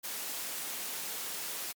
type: noise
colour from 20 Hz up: white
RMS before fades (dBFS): -38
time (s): 0.03-1.73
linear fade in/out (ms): 20
effects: high-pass 200 Hz 12 dB/octave + MP3 96 kbps